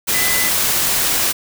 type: tone in noise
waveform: sine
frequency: 2007 Hz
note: B6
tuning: 27 cents sharp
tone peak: -21 dBFS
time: 0.13-0.5 s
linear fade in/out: 20 ms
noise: white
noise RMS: -17 dBFS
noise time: 0.07-1.33 s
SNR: -7 dB
effects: none